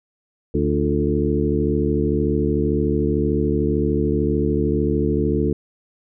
harmonic tone with a mistuned harmonic, 73.42 Hz, D2, in tune, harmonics 1 / 2 / 3 / 4 / 5 / 6, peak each -24 / -24 / -24 / -24 / -24 / -24 dBFS, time 0.54-5.53 s, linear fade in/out 5 ms, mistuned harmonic 5, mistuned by -55 cents, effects none

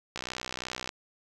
click train, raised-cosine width 0.2 ms, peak -17 dBFS, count 47, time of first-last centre 0.16-0.891 s, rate 62.9 Hz, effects none

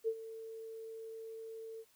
sine tone with ADSR envelope, 448 Hz, A4, 31 cents sharp, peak -29 dBFS, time 0.04-1.85 s, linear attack 36 ms, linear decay 63 ms, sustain -15 dB, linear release 52 ms, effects white hiss -69 dBFS RMS until 1.95 s

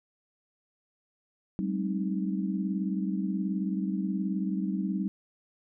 sine tone cluster, 192.1 / 210.8 / 264.5 / 311.7 Hz, G3 / G#3 / C4 / D#4, -35 / +26 / +19 / +3 cents, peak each -29 / -36 / -37 / -35 dBFS, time 1.59-5.08 s, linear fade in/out 0 ms, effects none

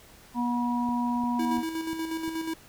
harmonic tone, 241.6 Hz, B3, 38 cents flat, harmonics 1 / 3 / 4, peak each -26 / -38 / -30 dBFS, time 0.34-1.64 s, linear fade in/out 50 ms
click train, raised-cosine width 3 ms, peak -30 dBFS, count 5, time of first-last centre 0.89-2.279 s, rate 2.88 Hz
square tone with tremolo, 324.1 Hz, E4, 29 cents flat, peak -29 dBFS, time 1.39-2.54 s, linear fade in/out 5 ms, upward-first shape square, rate 8.3 Hz, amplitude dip 45%
effects pink hiss -53 dBFS RMS until 2.68 s

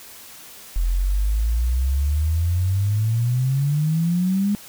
sine exponential sweep, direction up, 41.2 to 207.7 Hz, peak -17 dBFS, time 0.76-4.55 s, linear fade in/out 0 ms, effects white hiss -42 dBFS RMS until 4.68 s

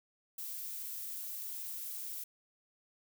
violet noise, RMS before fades -42 dBFS, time 0.38-2.24 s, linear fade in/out 5 ms, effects none

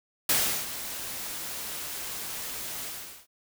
white noise with ADSR envelope, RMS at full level -23 dBFS, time 0.29-3.27 s, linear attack 4 ms, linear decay 360 ms, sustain -13 dB, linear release 420 ms, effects none

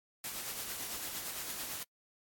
white noise with tremolo, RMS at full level -39 dBFS, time 0.24-1.83 s, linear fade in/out 2 ms, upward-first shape sine, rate 8.9 Hz, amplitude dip 35%, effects noise-tail reverb RT60 0.1 s tail -26 dB re dry + AAC 64 kbps

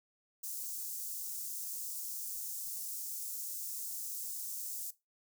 white high-pass noise, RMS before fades -41 dBFS, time 0.43-4.91 s, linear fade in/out 10 ms, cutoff 6100 Hz, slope 24 dB/octave, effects noise-tail reverb RT60 0.2 s tail -17 dB re dry

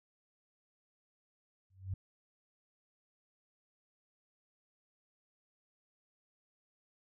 sine tone with exponential growth, 94.7 Hz, F#2, 41 cents sharp, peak -31 dBFS, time 1.7-1.94 s, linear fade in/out 5 ms, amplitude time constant 52 ms, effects none

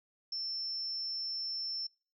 sine tone, 5360 Hz, E8, 28 cents sharp, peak -34 dBFS, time 0.32-1.87 s, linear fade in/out 5 ms, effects noise-tail reverb RT60 0.4 s tail -26 dB re dry

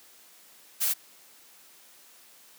blue noise, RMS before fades -26 dBFS, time 0.8-0.94 s, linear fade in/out 20 ms, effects white hiss -55 dBFS RMS until 2.58 s + high-pass 200 Hz 12 dB/octave

